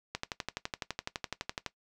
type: click train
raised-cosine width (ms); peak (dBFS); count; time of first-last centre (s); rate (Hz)
0.2; -16; 19; 0.15-1.663; 11.9
effects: noise-tail reverb RT60 0.1 s tail -17 dB re dry

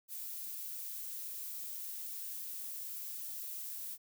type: noise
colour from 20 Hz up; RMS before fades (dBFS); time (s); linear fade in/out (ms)
violet; -43; 0.08-3.98; 50
effects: none

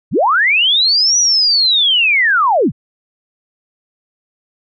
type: linear two-way sweep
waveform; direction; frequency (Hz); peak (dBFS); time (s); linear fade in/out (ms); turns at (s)
sine; up then down; 77.78 to 5920 to 77.78; -9; 0.11-2.72; 50; 1.18
effects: none

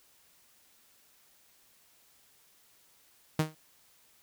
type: tone with exponential decay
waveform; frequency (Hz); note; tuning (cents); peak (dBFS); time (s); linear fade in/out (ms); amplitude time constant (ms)
sawtooth; 156.2; D#3; +7; -19; 3.39-3.55; 5; 34
effects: white hiss -64 dBFS RMS until 4.22 s

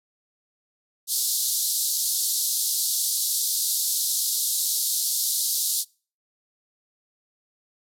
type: band-pass noise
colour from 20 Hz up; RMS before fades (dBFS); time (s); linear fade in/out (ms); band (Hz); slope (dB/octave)
white; -25; 1.07-5.85; 50; 3800 to 14000; 48
effects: noise-tail reverb RT60 0.4 s tail -26 dB re dry

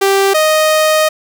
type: tone pair in turn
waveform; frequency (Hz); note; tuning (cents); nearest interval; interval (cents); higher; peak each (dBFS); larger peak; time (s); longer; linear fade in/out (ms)
sawtooth; 392 / 622.3; G4 / D#5; 0 / 0; minor sixth; 800; second; -5; neither; 0.01-0.34 / 0.34-1.09; second; 10
effects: none

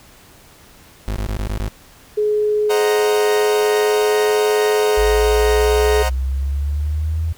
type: tone bursts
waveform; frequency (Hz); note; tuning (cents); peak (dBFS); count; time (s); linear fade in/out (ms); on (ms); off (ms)
35% pulse; 52; G#1; +3; -18; 6; 1.08-1.681; 0; 81; 23
type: tone with pitch glide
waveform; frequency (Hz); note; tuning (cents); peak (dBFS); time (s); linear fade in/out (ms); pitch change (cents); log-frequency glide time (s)
sine; 421.9 to 425.3; G#4 to G#4; +27 to +41; -14; 2.17-6.03; 10; +14; 3.37-5.25
type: chord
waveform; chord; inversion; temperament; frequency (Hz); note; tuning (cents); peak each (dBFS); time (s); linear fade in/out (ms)
sawtooth; C half-diminished seventh; none; equal; 523.3 / 622.3 / 740 / 932.3; C5 / Eb5 / Gb5 / Bb5; 0 / 0 / 0 / 0; -21; 2.69-6.1; 20
type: exponential sweep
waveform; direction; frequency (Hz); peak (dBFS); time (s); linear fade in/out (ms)
sine; up; 50.7 to 82.41; -17; 4.97-7.33; 10
effects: pink hiss -46 dBFS RMS until 7.37 s

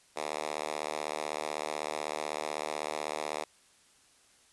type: tone with high-pass filter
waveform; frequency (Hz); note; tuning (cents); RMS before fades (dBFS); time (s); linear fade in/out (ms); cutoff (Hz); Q
5% pulse; 76; D#2; -40; -36; 0.16-3.44; 5; 530; 0.94
effects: white hiss -63 dBFS RMS until 4.52 s + resampled to 24000 Hz

